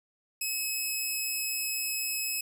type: tone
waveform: 10% pulse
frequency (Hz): 2572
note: E7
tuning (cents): -43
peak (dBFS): -21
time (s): 0.41-2.41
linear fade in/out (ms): 5
effects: none